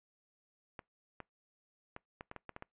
clicks, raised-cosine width 0.5 ms, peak -29 dBFS, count 9, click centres 0.792 / 1.203 / 1.964 / 2.209 / 2.314 / 2.363 / 2.493 / 2.564 / 2.624 s, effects noise-tail reverb RT60 0.2 s tail -26 dB re dry + resampled to 8000 Hz

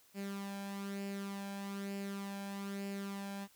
sawtooth tone with flanger, 198.3 Hz, G3, 20 cents sharp, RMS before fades -42 dBFS, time 0.14-3.48 s, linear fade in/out 50 ms, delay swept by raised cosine 0.4 to 1.26 ms, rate 1.1 Hz, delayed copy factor +0.55, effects white hiss -66 dBFS RMS until 3.55 s

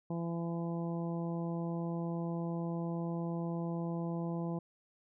harmonic tone, 168.7 Hz, E3, 40 cents sharp, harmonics 1 / 2 / 3 / 4 / 5 / 6, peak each -35 / -41 / -45 / -47 / -49 / -51 dBFS, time 0.1-4.59 s, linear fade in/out 5 ms, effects none

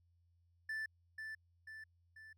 triangle tone with echo, 1760 Hz, A6, in tune, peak -37 dBFS, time 0.69-0.86 s, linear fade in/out 5 ms, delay 490 ms, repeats 3, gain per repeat -5 dB, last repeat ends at 2.33 s, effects added 86 Hz sine -70 dBFS peak until 2.37 s

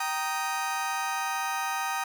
30% pulse chord, Eb major, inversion first, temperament just, 777.8 / 933.4 / 1244.5 Hz, G5 / Bb5 / Eb6, -14 / +2 / 0 cents, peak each -30 dBFS, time 0-2.04 s, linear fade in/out 5 ms, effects none

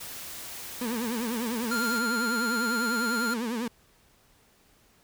white noise, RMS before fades -40 dBFS, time 0-1.99 s, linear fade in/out 10 ms
35% pulse tone with vibrato, 232.7 Hz, A#3, 3 cents flat, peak -27 dBFS, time 0.81-3.68 s, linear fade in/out 5 ms, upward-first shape triangle, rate 10 Hz, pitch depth 160 cents each way
square tone, 1396.9 Hz, F6, in tune, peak -28 dBFS, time 1.71-3.34 s, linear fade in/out 5 ms
effects pink hiss -62 dBFS RMS until 5.03 s

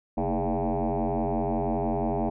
sine tone with frequency modulation, 229.9 Hz, A#3, 24 cents flat, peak -23 dBFS, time 0.17-2.3 s, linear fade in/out 10 ms, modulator 90.8 Hz, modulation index 6.6, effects tanh soft clip ceiling -19 dBFS

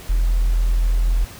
sine tone, 42 Hz, E1, 33 cents sharp, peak -13 dBFS, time 0.09-1.25 s, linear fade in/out 10 ms, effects tanh soft clip ceiling -10 dBFS + pink hiss -39 dBFS RMS until 1.39 s

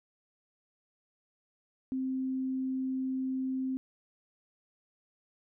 sine tone, 261.6 Hz, C4, in tune, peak -30 dBFS, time 1.92-3.77 s, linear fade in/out 0 ms, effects none

